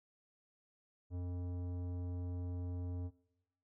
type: tone with tanh clipping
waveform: sine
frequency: 89 Hz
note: F2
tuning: 33 cents sharp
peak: -40 dBFS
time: 1.1-3.11 s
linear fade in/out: 50 ms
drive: 14 dB
effects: noise-tail reverb RT60 0.9 s tail -20 dB re dry